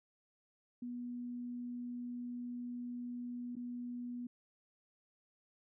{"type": "tone with dropouts", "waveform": "sine", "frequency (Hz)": 243.5, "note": "B3", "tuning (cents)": -24, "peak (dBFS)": -40, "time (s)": [0.82, 4.27], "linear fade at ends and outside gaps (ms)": 5, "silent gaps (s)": [3.555, 3.565], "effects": []}